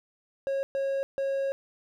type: tone bursts at uneven times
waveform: triangle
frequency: 546 Hz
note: C#5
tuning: 26 cents flat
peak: -24 dBFS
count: 3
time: 0.47-0.63 / 0.75-1.03 / 1.18-1.52 s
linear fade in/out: 0 ms
effects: none